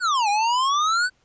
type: exponential two-way sweep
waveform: square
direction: down then up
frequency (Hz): 1531 to 802 to 1531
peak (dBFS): -19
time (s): 0-1.1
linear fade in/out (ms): 50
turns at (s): 0.29
effects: pink hiss -64 dBFS RMS until 1.24 s + resampled to 16000 Hz